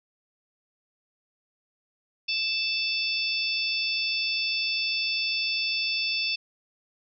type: harmonic tone with a mistuned harmonic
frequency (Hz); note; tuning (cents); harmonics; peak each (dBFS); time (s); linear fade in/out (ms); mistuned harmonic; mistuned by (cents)
880; A5; 0; 3 / 4 / 5 / 6; -28 / -33 / -32 / -31; 2.28-6.36; 10; 5; +59
effects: none